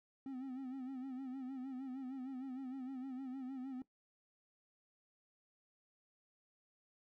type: tone with vibrato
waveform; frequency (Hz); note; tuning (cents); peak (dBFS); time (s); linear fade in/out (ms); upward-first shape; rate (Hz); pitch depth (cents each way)
triangle; 261.6; C4; 0; -40; 0.26-3.82; 2; sine; 6.5; 75
effects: noise-tail reverb RT60 0.1 s tail -17 dB re dry